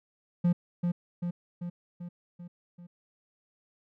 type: tone with echo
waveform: triangle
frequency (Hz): 174.61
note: F3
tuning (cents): 0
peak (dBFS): -19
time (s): 0.44-0.53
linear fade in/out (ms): 10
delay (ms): 390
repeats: 6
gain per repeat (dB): -4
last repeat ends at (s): 2.87
effects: none